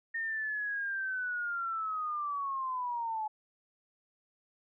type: linear sweep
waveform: sine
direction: down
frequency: 1837 to 850 Hz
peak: -32 dBFS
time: 0.14-3.28 s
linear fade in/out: 10 ms
effects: none